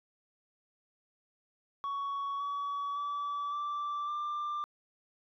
sine tone with pitch steps, 1118 / 1134.9 / 1152.1 / 1169.5 / 1187.2 Hz, C#6 / C#6 / D6 / D6 / D6, +14 / +40 / -34 / -8 / +18 cents, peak -30 dBFS, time 1.84-4.64 s, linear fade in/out 0 ms, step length 560 ms, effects tanh soft clip ceiling -32 dBFS

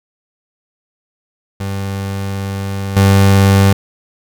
30% pulse tone with level steps, 98 Hz, G2, in tune, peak -16 / -4 dBFS, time 1.6-3.73 s, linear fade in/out 5 ms, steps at 2.96 s, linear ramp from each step 10 ms, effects none

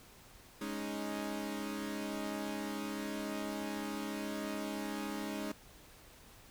sawtooth chord, Ab suspended fourth, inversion none, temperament equal, 207.7 / 277.2 / 311.1 Hz, Ab3 / Db4 / Eb4, 0 / 0 / 0 cents, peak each -37 / -39 / -38 dBFS, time 0.61-5.52 s, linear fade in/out 5 ms, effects pink hiss -58 dBFS RMS until 6.5 s

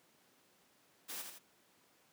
white noise with echo, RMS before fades -44 dBFS, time 1.08-1.23 s, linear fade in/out 20 ms, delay 81 ms, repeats 2, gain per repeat -5 dB, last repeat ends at 1.392 s, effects pink hiss -69 dBFS RMS until 2.12 s + high-pass 200 Hz 12 dB/octave

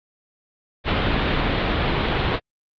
pink low-pass noise, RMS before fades -21 dBFS, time 0.84-2.4 s, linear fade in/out 50 ms, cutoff 3900 Hz, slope 48 dB/octave, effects Opus 48 kbps

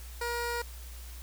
15% pulse tone, 475.4 Hz, A#4, 34 cents sharp, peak -25 dBFS, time 0.21-0.62 s, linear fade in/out 5 ms, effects added 60 Hz sine -42 dBFS peak until 1.22 s + white hiss -51 dBFS RMS until 1.22 s

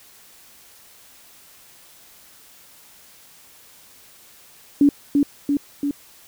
sine tone with echo, 285.3 Hz, C#4, 50 cents sharp, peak -10 dBFS, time 4.81-4.89 s, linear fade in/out 2 ms, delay 340 ms, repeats 3, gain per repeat -3 dB, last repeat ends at 5.91 s, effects white hiss -49 dBFS RMS until 6.27 s

